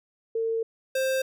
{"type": "tone pair in turn", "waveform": ["sine", "square"], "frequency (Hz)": [452.4, 526.9], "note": ["A4", "C5"], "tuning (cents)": [48, 12], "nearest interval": "minor third", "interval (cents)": 264, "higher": "second", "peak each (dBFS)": -24, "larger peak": "neither", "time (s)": [[0.35, 0.63], [0.95, 1.22]], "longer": "first", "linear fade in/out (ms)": 5, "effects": []}